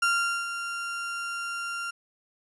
35% pulse tone with ADSR envelope, 1387 Hz, F6, 12 cents flat, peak -19 dBFS, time 0.02-1.91 s, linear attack 7 ms, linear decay 430 ms, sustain -10 dB, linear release 10 ms, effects resampled to 24000 Hz + 10-bit

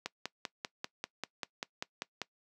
click train, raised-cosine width 0.2 ms, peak -18 dBFS, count 12, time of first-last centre 0.06-2.217 s, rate 5.1 Hz, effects noise-tail reverb RT60 0.1 s tail -21 dB re dry + high-pass 200 Hz 12 dB/octave

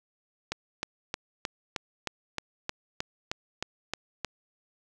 click train, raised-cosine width 0.2 ms, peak -13 dBFS, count 13, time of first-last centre 0.52-4.247 s, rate 3.22 Hz, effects none

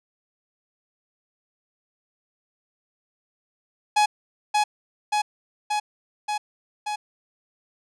45% pulse tone with echo, 840 Hz, G#5, 19 cents sharp, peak -16 dBFS, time 3.96-4.06 s, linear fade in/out 10 ms, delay 580 ms, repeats 5, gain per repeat -2 dB, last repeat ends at 6.96 s, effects resampled to 22050 Hz

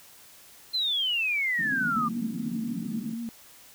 sine exponential sweep, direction down, 4169 to 1174.7 Hz, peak -24 dBFS, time 0.73-2.09 s, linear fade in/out 20 ms
pink band-pass noise, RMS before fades -35 dBFS, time 1.58-3.15 s, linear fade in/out 20 ms, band 160 to 280 Hz, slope 48 dB/octave
sine tone with vibrato, 230 Hz, A#3, 23 cents flat, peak -31 dBFS, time 1.96-3.29 s, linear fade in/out 0 ms, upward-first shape sine, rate 5.8 Hz, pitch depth 42 cents each way
effects white hiss -52 dBFS RMS until 3.74 s

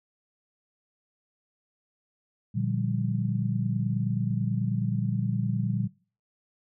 sine chord, G minor seventh, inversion first, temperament just, 117.6 / 147 / 176.4 / 196 Hz, Bb2 / D3 / F3 / G3, +16 / +2 / +18 / 0 cents, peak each -28 / -32 / -32 / -31 dBFS, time 2.54-5.88 s, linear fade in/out 20 ms, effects noise-tail reverb RT60 0.4 s tail -23 dB re dry

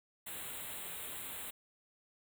white band-stop noise, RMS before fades -44 dBFS, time 0.26-1.51 s, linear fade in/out 10 ms, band 4000 to 7400 Hz, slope 96 dB/octave, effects none

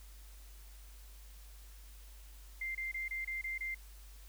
sine tone bursts, 2093 Hz, C7, in tune, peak -36 dBFS, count 7, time 2.61-3.746 s, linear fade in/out 5 ms, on 140 ms, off 26 ms, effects added 50 Hz sine -51 dBFS peak until 4.28 s + white hiss -61 dBFS RMS until 4.28 s

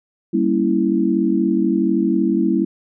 sine chord, G diminished seventh, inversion none, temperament equal, 196 / 233.1 / 277.2 / 329.6 Hz, G3 / Bb3 / Db4 / Fb4, 0 / 0 / 0 / 0 cents, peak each -20 / -21 / -22 / -18 dBFS, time 0.33-2.65 s, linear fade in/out 10 ms, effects none

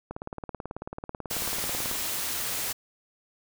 click train, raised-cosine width 1 ms, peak -21 dBFS, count 34, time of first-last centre 0.11-1.913 s, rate 18.3 Hz
white noise, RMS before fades -31 dBFS, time 1.3-2.73 s, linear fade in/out 10 ms
effects none

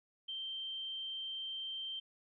sine tone, 3136 Hz, G7, in tune, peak -39 dBFS, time 0.28-2 s, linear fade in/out 10 ms, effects none

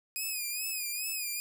5% pulse tone with vibrato, 2489 Hz, D#7, in tune, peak -24 dBFS, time 0.16-1.4 s, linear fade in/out 0 ms, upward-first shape sine, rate 2.4 Hz, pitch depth 80 cents each way, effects none

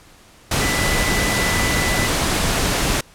sine tone in noise, 1991 Hz, B6, 14 cents sharp, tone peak -23 dBFS, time 0.61-2.07 s, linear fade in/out 5 ms, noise pink, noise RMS -19 dBFS, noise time 0.51-3.01 s, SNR -7 dB, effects pink hiss -48 dBFS RMS until 3.14 s + low-pass 11000 Hz 12 dB/octave

